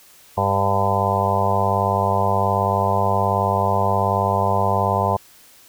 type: harmonic tone with a mistuned harmonic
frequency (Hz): 98.7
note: G2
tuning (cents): +12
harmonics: 1 / 2 / 4 / 5 / 6 / 7 / 8 / 9 / 10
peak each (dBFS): -23 / -28 / -29 / -27 / -26 / -24 / -26 / -23 / -24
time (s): 0.37-5.17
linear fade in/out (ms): 10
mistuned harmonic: 10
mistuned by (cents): +42
effects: white hiss -49 dBFS RMS until 5.68 s